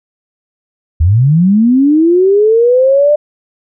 sine linear sweep, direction up, 73.42 to 602 Hz, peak -5 dBFS, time 1-3.16 s, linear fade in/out 10 ms, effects none

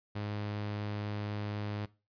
sawtooth tone, 104 Hz, G#2, 3 cents sharp, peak -31 dBFS, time 0.15-1.86 s, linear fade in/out 10 ms, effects noise-tail reverb RT60 0.3 s tail -20 dB re dry + resampled to 11025 Hz

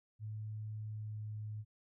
sine tone with pitch glide, 107.6 to 106.86 Hz, A2 to G#2, -38 to +50 cents, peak -40 dBFS, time 0.19-1.65 s, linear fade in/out 50 ms, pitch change -12 cents, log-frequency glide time 0.87-1.19 s, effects none

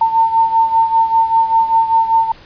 sine beating tone pair, 902 / 907.1 Hz, A5 / A#5, +43 / -47 cents, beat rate 5.1 Hz, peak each -11 / -16 dBFS, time 0.01-2.32 s, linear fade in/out 5 ms, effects pink hiss -41 dBFS RMS until 2.45 s + resampled to 11025 Hz

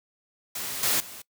white noise with level steps, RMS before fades -33 / -24 / -42 dBFS, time 0.55-1.22 s, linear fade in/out 5 ms, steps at 0.83 / 1 s, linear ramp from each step 2 ms, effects noise-tail reverb RT60 0.1 s tail -22 dB re dry + high-pass 80 Hz 12 dB/octave

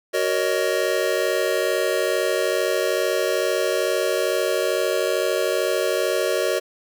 square chord, D# minor seventh, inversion first, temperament just, 373.4 / 466.7 / 560 / 622.3 Hz, F#4 / A#4 / C#5 / D#5, +16 / +2 / +18 / 0 cents, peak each -26 dBFS, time 0.13-6.6 s, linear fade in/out 20 ms, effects none

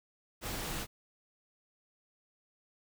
pink noise, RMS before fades -38 dBFS, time 0.41-0.87 s, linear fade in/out 50 ms, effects none

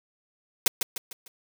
white noise with echo, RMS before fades -19 dBFS, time 0.66-0.68 s, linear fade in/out 2 ms, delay 150 ms, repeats 4, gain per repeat -7 dB, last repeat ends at 1.28 s, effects none

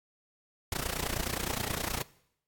pink noise with amplitude modulation, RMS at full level -30 dBFS, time 0.72-2.02 s, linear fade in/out 2 ms, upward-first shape sine, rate 29.6 Hz, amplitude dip 95%, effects noise-tail reverb RT60 0.7 s tail -20 dB re dry + AAC 64 kbps

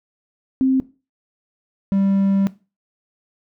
sine / triangle tone pair in turn, 263.1 / 195.91 Hz, C4 / G3, +10 / -1 cents, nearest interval perfect fourth, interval 511 cents, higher first, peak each -13 dBFS, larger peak neither, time 0.61-0.8 / 1.92-2.47 s, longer second, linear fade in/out 0 ms, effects noise-tail reverb RT60 0.3 s tail -18 dB re dry

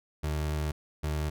30% pulse tone pair in turn, 75.9 / 75.9 Hz, D#2 / D#2, -42 / -42 cents, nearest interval unison, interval 0 cents, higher neither, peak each -26 dBFS, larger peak neither, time 0.23-0.72 / 1.03-1.3 s, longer first, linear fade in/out 10 ms, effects none

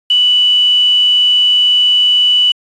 sine tone with quantisation, 2966 Hz, F#7, 4 cents sharp, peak -7 dBFS, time 0.1-2.52 s, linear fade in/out 5 ms, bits 5, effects resampled to 22050 Hz

